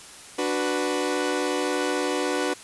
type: chord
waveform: sawtooth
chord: B minor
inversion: first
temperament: equal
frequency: 293.7 / 370 / 493.9 Hz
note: D4 / F#4 / B4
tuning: 0 / 0 / 0 cents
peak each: -24 dBFS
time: 0.38-2.54 s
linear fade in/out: 10 ms
effects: white hiss -44 dBFS RMS until 2.63 s + resampled to 24000 Hz